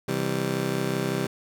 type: chord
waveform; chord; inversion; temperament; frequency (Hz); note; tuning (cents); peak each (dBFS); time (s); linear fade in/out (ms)
20% pulse; C major; none; just; 130.81 / 163.52 / 196.22; C3 / E3 / G3; 0 / -14 / +2; -25; 0.08-1.27; 5
effects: none